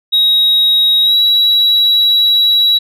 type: tone with pitch glide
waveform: sine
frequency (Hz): 3800 to 3896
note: A#7 to B7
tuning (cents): +33 to -24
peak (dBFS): -5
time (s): 0.12-2.79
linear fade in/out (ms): 20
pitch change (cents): +43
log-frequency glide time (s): 1.02-1.15
effects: tanh soft clip ceiling -6 dBFS